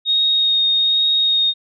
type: tone with vibrato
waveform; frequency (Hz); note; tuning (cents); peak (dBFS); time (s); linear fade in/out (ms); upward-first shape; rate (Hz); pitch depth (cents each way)
sine; 3725; A#7; -2; -13; 0.05-1.54; 50; triangle; 1.2; 12
effects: none

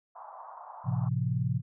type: band-pass noise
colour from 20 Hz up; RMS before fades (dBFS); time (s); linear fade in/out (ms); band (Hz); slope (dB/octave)
white; -46; 0.15-1.09; 10; 680 to 1100; 48
type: chord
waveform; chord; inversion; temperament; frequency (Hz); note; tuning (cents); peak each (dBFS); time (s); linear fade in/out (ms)
sine; F major; first; equal with one note detuned; 110 / 130.81 / 170.33; A2 / C3 / F3; 0 / 0 / -43; -31 / -29 / -33; 0.84-1.62; 50
effects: none

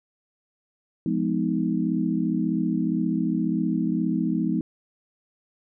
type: chord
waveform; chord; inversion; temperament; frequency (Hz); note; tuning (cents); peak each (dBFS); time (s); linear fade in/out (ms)
sine; F half-diminished seventh; none; just; 174.61 / 209.5 / 251.4 / 314.3; F3 / Ab3 / Cb4 / Eb4; 0 / +15 / +31 / +18; -27; 1.06-4.61; 2
effects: none

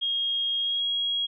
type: tone with pitch glide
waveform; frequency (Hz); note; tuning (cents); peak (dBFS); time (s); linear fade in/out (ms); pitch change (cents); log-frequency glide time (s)
sine; 3258 to 3300; G#7 to G#7; -34 to -12; -24; 0.01-1.27; 20; +22; 0.59-0.83
effects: none

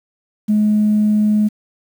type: tone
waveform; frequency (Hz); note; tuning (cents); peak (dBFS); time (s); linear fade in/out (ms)
sine; 211.6; G#3; +33; -10; 0.48-1.49; 20
effects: tanh soft clip ceiling -7 dBFS + 7-bit

